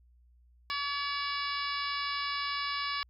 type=harmonic tone with a mistuned harmonic; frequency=569 Hz; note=C#5; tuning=45 cents sharp; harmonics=2 / 3 / 4 / 5 / 6 / 7 / 8 / 9; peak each=-35 / -40 / -39 / -42 / -44 / -41 / -44 / -41 dBFS; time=0.7-3.03 s; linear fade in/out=0 ms; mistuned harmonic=6; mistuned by=+19 cents; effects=added 60 Hz sine -59 dBFS peak until 3.09 s